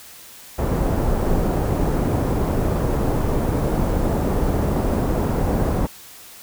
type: low-pass noise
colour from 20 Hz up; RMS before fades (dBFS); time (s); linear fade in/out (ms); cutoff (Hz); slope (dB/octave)
pink; -20; 0.58-5.87; 10; 710; 12
effects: white hiss -42 dBFS RMS until 6.42 s